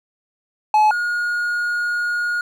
triangle tone pair in turn, 854 / 1436.3 Hz, G#5 / F6, +48 / +48 cents, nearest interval major sixth, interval 900 cents, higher second, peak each -9 / -17 dBFS, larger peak first, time 0.74-0.91 / 0.91-2.41 s, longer second, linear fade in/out 2 ms, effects none

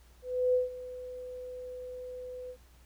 sine tone with ADSR envelope, 502 Hz, B4, 28 cents sharp, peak -22 dBFS, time 0.22-2.57 s, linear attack 320 ms, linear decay 150 ms, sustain -17 dB, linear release 69 ms, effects added 60 Hz sine -56 dBFS peak until 2.85 s + pink hiss -64 dBFS RMS until 2.85 s

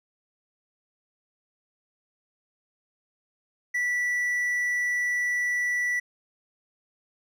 triangle tone, 1960 Hz, B6, 14 cents flat, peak -22 dBFS, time 3.74-6 s, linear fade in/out 10 ms, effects none

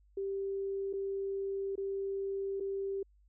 sine tone with dropouts, 392 Hz, G4, in tune, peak -33 dBFS, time 0.17-3.03 s, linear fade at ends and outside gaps 5 ms, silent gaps 0.93-0.935 / 1.756-1.777 / 2.6-2.605 s, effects added 50 Hz sine -62 dBFS peak until 3.28 s

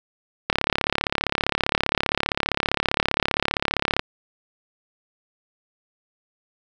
click train, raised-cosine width 0.3 ms, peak -3 dBFS, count 124, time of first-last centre 0.5-3.994 s, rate 35.2 Hz, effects none

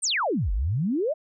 sine exponential two-way sweep, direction down then up, 9560 to 43.65 to 671 Hz, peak -22 dBFS, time 0.02-1.14 s, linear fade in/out 20 ms, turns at 0.52 s, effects none

